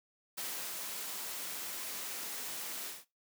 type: noise with ADSR envelope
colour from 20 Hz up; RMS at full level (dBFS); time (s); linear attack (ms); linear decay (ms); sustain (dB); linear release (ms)
white; -39; 0.37-3.05; 14; 330; -2; 200
effects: noise-tail reverb RT60 0.2 s tail -17 dB re dry + high-pass 200 Hz 12 dB/octave